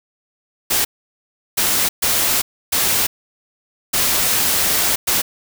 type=noise bursts at uneven times; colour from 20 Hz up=white; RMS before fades=-17 dBFS; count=6; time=0.7-0.85 / 1.57-1.89 / 2.02-2.42 / 2.72-3.07 / 3.93-4.96 / 5.07-5.22 s; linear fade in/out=10 ms; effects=none